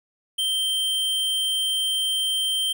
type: tone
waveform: square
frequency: 3136 Hz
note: G7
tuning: in tune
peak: -22 dBFS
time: 0.38-2.73 s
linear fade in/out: 10 ms
effects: 10-bit